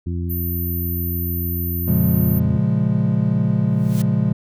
harmonic tone, 86.8 Hz, F2, 10 cents flat, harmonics 1 / 2 / 3 / 4, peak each -22 / -28 / -32 / -34 dBFS, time 0.06-2.58 s, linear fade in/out 10 ms
sine tone, 13470 Hz, G#9, 23 cents sharp, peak -26 dBFS, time 0.29-2.4 s, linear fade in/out 20 ms
triangle chord, Bb minor seventh, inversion none, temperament equal, 116.54 / 138.59 / 174.61 / 207.7 Hz, Bb2 / Db3 / F3 / Ab3, 0 / 0 / 0 / 0 cents, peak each -19 dBFS, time 1.87-4.33 s, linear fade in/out 10 ms
white noise with exponential growth, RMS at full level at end -31 dBFS, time 3.69-4.02 s, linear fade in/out 5 ms, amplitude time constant 71 ms
effects none

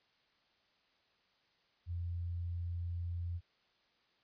sine tone, 86.5 Hz, F2, 16 cents flat, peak -36 dBFS, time 1.86-3.41 s, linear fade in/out 50 ms, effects white hiss -73 dBFS RMS until 4.23 s + resampled to 11025 Hz

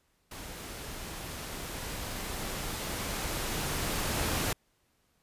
pink noise with level ramp, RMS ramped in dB -43 to -30 dBFS, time 0.31-4.53 s, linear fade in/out 5 ms, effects pink hiss -72 dBFS RMS until 5.22 s + resampled to 32000 Hz

